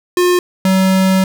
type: tone pair in turn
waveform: square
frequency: 357.5 / 189.38 Hz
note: F4 / F#3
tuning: +41 / +41 cents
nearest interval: major seventh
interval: 1100 cents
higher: first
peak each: -10 / -10 dBFS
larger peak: neither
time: 0.17-0.39 / 0.65-1.24 s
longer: second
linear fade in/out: 2 ms
effects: none